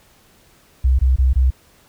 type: tone bursts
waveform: sine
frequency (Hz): 64.7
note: C2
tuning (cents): -19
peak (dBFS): -10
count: 4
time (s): 0.84-1.506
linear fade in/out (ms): 10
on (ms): 150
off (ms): 22
effects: tanh soft clip ceiling -6 dBFS + pink hiss -53 dBFS RMS until 1.88 s